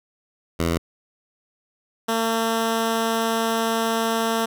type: tone pair in turn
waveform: 10% pulse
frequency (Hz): 83.7 / 226.4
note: E2 / A3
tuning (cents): +27 / +50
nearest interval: octave + perfect fourth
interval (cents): 1723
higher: second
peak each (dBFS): -12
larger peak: neither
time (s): 0.59-0.78 / 2.08-4.46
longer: second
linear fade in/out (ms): 10
effects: none